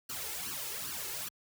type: noise with flanger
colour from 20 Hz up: white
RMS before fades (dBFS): -39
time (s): 0.09-1.29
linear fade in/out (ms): 10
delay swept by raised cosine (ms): 0.67 to 2.37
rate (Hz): 2.5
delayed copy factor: +0.8
effects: high-pass 60 Hz 12 dB/octave